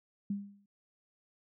sine tone with exponential decay, 201 Hz, G3, 44 cents sharp, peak -29 dBFS, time 0.3-0.66 s, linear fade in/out 5 ms, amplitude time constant 78 ms, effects none

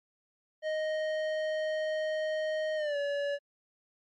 square tone with pitch glide, 622.3 to 570.7 Hz, D#5 to D5, 0 to -50 cents, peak -30 dBFS, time 0.62-3.39 s, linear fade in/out 50 ms, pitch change -150 cents, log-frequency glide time 2.76-2.97 s, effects low-pass 3000 Hz 12 dB/octave + MP3 48 kbps

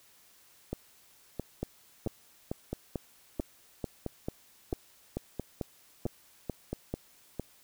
two click trains, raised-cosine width 2 ms, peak -19 / -20 dBFS, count 13 / 11, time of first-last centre 1.63-6.94 / 0.73-7.397 s, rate 2.26 / 1.5 Hz, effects white hiss -61 dBFS RMS until 7.63 s

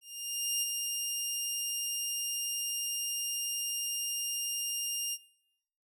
15% pulse tone with ADSR envelope, 2811 Hz, F7, 11 cents sharp, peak -21 dBFS, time 0.01-5.18 s, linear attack 610 ms, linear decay 28 ms, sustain -4 dB, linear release 47 ms, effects noise-tail reverb RT60 0.8 s tail -21 dB re dry

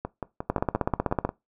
two click trains, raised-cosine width 1 ms, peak -9 / -16 dBFS, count 13 / 8, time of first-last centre 0.5-1.25 / 0.05-1.291 s, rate 16 / 5.64 Hz, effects noise-tail reverb RT60 0.2 s tail -20 dB re dry

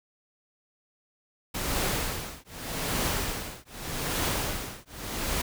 pink noise with tremolo, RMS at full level -27 dBFS, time 1.54-5.42 s, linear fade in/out 10 ms, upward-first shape triangle, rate 0.83 Hz, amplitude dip 100%, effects none

